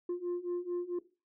sine beating tone pair, 349.9 / 354.4 Hz, F4 / F4, +3 / +25 cents, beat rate 4.5 Hz, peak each -35 / -33 dBFS, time 0.09-0.99 s, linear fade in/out 5 ms, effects noise-tail reverb RT60 0.3 s tail -17 dB re dry + tanh soft clip ceiling -30 dBFS

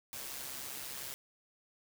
white noise with amplitude modulation, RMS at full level -41 dBFS, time 0.13-1.14 s, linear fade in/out 0 ms, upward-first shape sine, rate 134 Hz, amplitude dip 50%, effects none

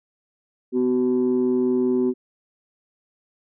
sine tone pair together, 251.3 / 376.5 Hz, B3 / F#4, +30 / +30 cents, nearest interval perfect fifth, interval 700 cents, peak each -19 dBFS, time 0.72-2.14 s, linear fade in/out 50 ms, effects tanh soft clip ceiling -13 dBFS

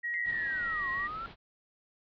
sine tone, 1900 Hz, A#6, 33 cents sharp, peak -31 dBFS, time 0.03-1.08 s, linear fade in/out 20 ms
sine linear two-way sweep, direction down then up, 2112 to 1046.5 to 1380 Hz, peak -36 dBFS, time 0.14-1.26 s, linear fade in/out 0 ms, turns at 0.9 s
pink low-pass noise, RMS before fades -49 dBFS, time 0.24-1.36 s, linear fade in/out 50 ms, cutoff 4300 Hz, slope 48 dB/octave
effects none

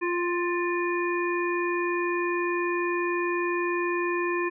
harmonic tone with a mistuned harmonic, 349.2 Hz, F4, in tune, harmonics 1 / 3 / 5 / 7, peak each -26 / -31 / -33 / -34 dBFS, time 0.01-4.5 s, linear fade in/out 20 ms, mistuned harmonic 5, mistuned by +22 cents, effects none

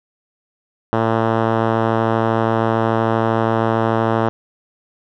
5% pulse tone with low-pass filter, 113 Hz, A2, 47 cents sharp, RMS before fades -17 dBFS, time 0.93-4.29 s, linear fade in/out 0 ms, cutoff 1400 Hz, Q 0.55, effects none

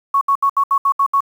sine tone bursts, 1108.7 Hz, C#6, in tune, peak -11 dBFS, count 8, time 0.14-1.206 s, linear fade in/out 5 ms, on 72 ms, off 70 ms, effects 7-bit

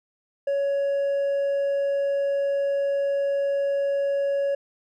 sine tone with hard clipping, 559 Hz, C#5, 14 cents sharp, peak -22 dBFS, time 0.47-4.55 s, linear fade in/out 5 ms, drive 2 dB, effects none

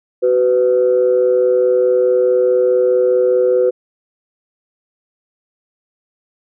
sine tone pair together, 375.1 / 499.9 Hz, F#4 / B4, +24 / +21 cents, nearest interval perfect fourth, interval 497 cents, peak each -14 / -11 dBFS, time 0.22-3.71 s, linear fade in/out 20 ms, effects tanh soft clip ceiling -4 dBFS

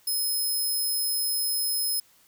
5% pulse tone, 5140 Hz, E8, 45 cents flat, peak -19 dBFS, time 0.07-2 s, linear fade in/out 5 ms, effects white hiss -60 dBFS RMS until 2.27 s

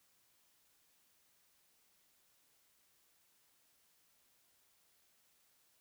silence, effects white hiss -73 dBFS RMS until 5.8 s

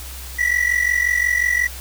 triangle ring-modulated tone, 1952 Hz, B6, 21 cents flat, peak -11 dBFS, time 0.38-1.68 s, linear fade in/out 20 ms, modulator 22.8 Hz, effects added 64 Hz sine -33 dBFS peak until 1.8 s + white hiss -36 dBFS RMS until 1.8 s

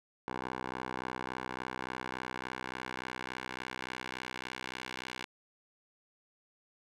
10% pulse tone with band-pass filter sweep, 63.5 Hz, B1, 49 cents sharp, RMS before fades -41 dBFS, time 0.28-5.25 s, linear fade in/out 0 ms, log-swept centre 980 to 2600 Hz, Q 0.98, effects none

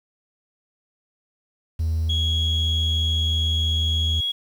triangle tone with pitch glide, 80.5 to 79.99 Hz, E2 to D#2, -41 to +48 cents, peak -17 dBFS, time 1.79-4.21 s, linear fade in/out 10 ms, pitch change -11 cents, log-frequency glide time 2.36-3.76 s
sine tone, 3322 Hz, G#7, in tune, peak -21 dBFS, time 2.09-4.32 s, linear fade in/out 10 ms
effects tanh soft clip ceiling -15 dBFS + 8-bit

